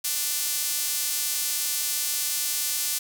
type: tone with high-pass filter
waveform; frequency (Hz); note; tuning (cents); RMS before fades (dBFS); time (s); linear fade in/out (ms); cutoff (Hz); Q
sawtooth; 295.8; D4; +13; -27; 0.04-2.99; 10; 6500; 0.61
effects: none